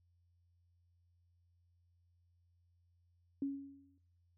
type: tone with exponential decay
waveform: sine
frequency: 277.2 Hz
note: C#4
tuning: in tune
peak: -32 dBFS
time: 3.42-3.98 s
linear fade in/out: 2 ms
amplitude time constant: 120 ms
effects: noise-tail reverb RT60 0.5 s tail -17 dB re dry + added 87 Hz sine -70 dBFS peak until 4.37 s